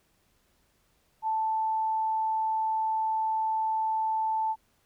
sine tone, 880 Hz, A5, in tune, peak -25 dBFS, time 1.22-4.56 s, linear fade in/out 50 ms, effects pink hiss -69 dBFS RMS until 4.85 s

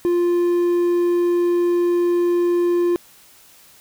triangle tone, 349.2 Hz, F4, in tune, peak -13 dBFS, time 0.05-2.96 s, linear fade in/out 0 ms, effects white hiss -49 dBFS RMS until 3.8 s

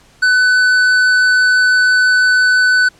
triangle tone with tanh clipping, 1501 Hz, F#6, 24 cents sharp, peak -10 dBFS, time 0.22-2.89 s, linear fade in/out 10 ms, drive 14 dB, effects pink hiss -48 dBFS RMS until 2.99 s + low-pass 9000 Hz 12 dB/octave

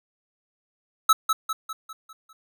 square tone with echo, 1300 Hz, E6, 24 cents flat, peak -13 dBFS, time 1.09-1.13 s, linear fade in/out 5 ms, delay 200 ms, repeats 6, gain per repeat -6 dB, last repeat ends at 2.33 s, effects none

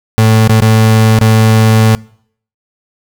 35% pulse tone with dropouts, 110.4 Hz, A2, 6 cents sharp, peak -3 dBFS, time 0.18-1.95 s, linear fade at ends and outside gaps 0 ms, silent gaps 0.476-0.495 / 0.604-0.62 / 1.188-1.213 s, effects noise-tail reverb RT60 0.6 s tail -24 dB re dry

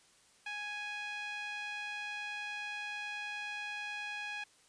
sawtooth tone with band-pass filter, 830.6 Hz, G#5, in tune, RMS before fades -41 dBFS, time 0.46-4.44 s, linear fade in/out 5 ms, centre 2300 Hz, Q 2.4, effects white hiss -65 dBFS RMS until 4.68 s + resampled to 22050 Hz

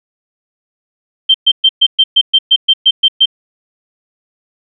sine tone bursts, 3136 Hz, G7, in tune, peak -4 dBFS, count 12, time 1.29-3.258 s, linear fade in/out 10 ms, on 54 ms, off 120 ms, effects none

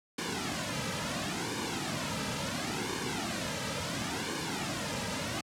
pink noise with flanger, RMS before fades -34 dBFS, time 0.18-5.41 s, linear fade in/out 5 ms, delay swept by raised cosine 1.5 to 2.8 ms, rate 0.72 Hz, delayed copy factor -0.7, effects high-pass 100 Hz 12 dB/octave + low-pass 8000 Hz 12 dB/octave

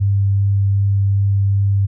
sine tone with vibrato, 99.2 Hz, G2, 21 cents sharp, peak -12 dBFS, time 0-1.87 s, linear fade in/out 20 ms, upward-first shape triangle, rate 2.6 Hz, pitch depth 8 cents each way, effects none

